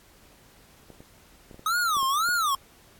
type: clicks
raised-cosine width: 2 ms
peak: -32 dBFS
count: 8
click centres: 0.903 / 1.005 / 1.512 / 1.544 / 1.594 / 1.968 / 2.029 / 2.289 s
type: tone with vibrato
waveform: square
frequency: 1238 Hz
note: D#6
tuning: 9 cents flat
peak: -23 dBFS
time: 1.66-2.55 s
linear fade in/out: 2 ms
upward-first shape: sine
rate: 1.9 Hz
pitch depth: 270 cents each way
effects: pink hiss -56 dBFS RMS until 2.99 s + AAC 64 kbps